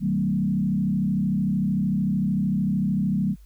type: tone with frequency modulation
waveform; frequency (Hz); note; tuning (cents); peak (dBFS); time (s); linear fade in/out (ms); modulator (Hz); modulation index
sine; 192.5; G3; -31; -20; 0-3.36; 50; 33.3; 1.2
effects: added 50 Hz sine -45 dBFS peak until 3.45 s + white hiss -64 dBFS RMS until 3.45 s